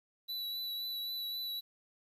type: tone with vibrato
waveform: square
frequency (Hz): 3951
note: B7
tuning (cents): 0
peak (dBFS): -37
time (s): 0.28-1.61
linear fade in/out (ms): 20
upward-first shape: triangle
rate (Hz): 3.8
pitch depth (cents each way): 21
effects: 11-bit